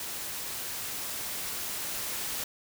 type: noise with level ramp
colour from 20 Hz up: white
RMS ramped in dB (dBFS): -37 to -34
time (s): 0-2.44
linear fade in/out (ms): 2
effects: none